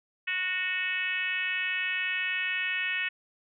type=tone with frequency modulation; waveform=sine; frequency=2217 Hz; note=C#7; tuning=in tune; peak=-27 dBFS; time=0.27-3.09 s; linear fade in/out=10 ms; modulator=374 Hz; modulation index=1.7; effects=none